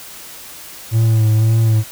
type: tone with vibrato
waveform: triangle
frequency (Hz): 110.9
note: A2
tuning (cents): +14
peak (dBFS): -8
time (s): 0.91-1.84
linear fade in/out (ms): 50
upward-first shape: sine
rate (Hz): 1.9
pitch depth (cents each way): 36
effects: white hiss -35 dBFS RMS until 1.91 s